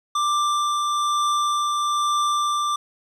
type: tone with tremolo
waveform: square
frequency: 1181 Hz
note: D6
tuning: 9 cents sharp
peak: -19 dBFS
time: 0.15-2.76 s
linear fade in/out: 5 ms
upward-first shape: triangle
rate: 1.1 Hz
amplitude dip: 25%
effects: low-pass 8000 Hz 12 dB/octave + 10-bit